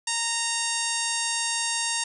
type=harmonic tone; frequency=926 Hz; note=A#5; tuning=12 cents flat; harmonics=1 / 2 / 3 / 4 / 5 / 6 / 7 / 8 / 9 / 10; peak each=-34 / -34 / -34 / -34 / -34 / -34 / -34 / -34 / -34 / -34 dBFS; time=0.07-2.04 s; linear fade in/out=5 ms; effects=none